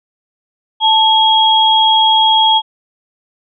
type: tone pair together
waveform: sine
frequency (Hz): 880 / 3294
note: A5 / G#7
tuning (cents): 0 / -15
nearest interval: octave + major seventh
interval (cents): 2285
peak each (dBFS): -10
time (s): 0.8-2.62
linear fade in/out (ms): 50
effects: none